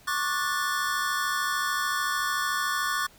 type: chord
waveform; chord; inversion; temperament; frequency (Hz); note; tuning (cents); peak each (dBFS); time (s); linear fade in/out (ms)
square; D major seventh; third; just; 1101.2 / 1174.7 / 1468.3 / 1762; C#6 / D6 / F#6 / A6; -12 / 0 / -14 / +2; -32; 0.07-3.07; 10
effects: pink hiss -55 dBFS RMS until 3.18 s